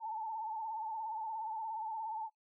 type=tone with vibrato; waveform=sine; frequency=883 Hz; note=A5; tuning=6 cents sharp; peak=-37 dBFS; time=0-2.3 s; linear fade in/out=50 ms; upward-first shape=sine; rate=17 Hz; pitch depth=63 cents each way; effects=noise-tail reverb RT60 0.1 s tail -19 dB re dry